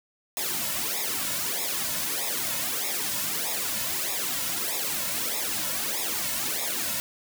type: noise with flanger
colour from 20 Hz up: white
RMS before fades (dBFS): -29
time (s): 0.37-7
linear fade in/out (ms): 0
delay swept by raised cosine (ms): 0.66 to 2.56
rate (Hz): 1.6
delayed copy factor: -0.9
effects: none